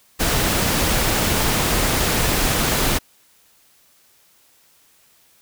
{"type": "noise", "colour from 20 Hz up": "pink", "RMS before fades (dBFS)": -19, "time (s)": [0.19, 2.99], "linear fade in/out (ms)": 20, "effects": ["white hiss -56 dBFS RMS until 5.41 s"]}